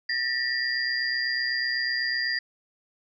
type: tone cluster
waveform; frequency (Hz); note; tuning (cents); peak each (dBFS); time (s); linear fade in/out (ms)
sine; 1796 / 1924 / 4797; A6 / B6 / D8; +35 / -46 / +36; -29; 0.09-2.39; 5
effects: none